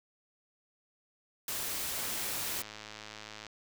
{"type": "noise", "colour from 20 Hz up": "white", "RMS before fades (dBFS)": -36, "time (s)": [1.48, 2.62], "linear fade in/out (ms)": 2}
{"type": "click train", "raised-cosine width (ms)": 0.2, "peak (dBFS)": -27, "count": 159, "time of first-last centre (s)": [1.99, 3.467], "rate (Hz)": 107}
{"effects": []}